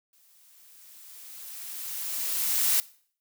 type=noise with exponential growth; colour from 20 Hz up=blue; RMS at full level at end=-22 dBFS; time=0.13-2.8 s; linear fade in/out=1 ms; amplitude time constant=580 ms; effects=noise-tail reverb RT60 0.5 s tail -20 dB re dry